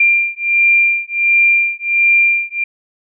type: beating tone pair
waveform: sine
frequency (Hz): 2383 / 2384.4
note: D7 / D7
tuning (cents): +25 / +26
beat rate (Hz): 1.4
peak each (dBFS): -13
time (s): 0-2.64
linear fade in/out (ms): 5
effects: none